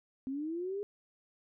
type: linear sweep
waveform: sine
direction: up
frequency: 258.1 to 415.3 Hz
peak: -34 dBFS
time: 0.27-0.83 s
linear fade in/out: 0 ms
effects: none